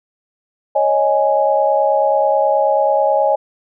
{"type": "chord", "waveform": "sine", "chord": "C# suspended second", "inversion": "none", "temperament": "just", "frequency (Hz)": [554.4, 623.7, 831.5], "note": ["C#5", "D#5", "G#5"], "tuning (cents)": [0, 4, 2], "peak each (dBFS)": -16, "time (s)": [0.75, 3.36], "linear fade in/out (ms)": 10, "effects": []}